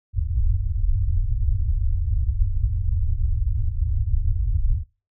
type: low-pass noise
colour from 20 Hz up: pink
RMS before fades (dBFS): -21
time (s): 0.13-4.84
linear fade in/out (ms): 50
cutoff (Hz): 110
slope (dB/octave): 96
effects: noise-tail reverb RT60 0.3 s tail -20 dB re dry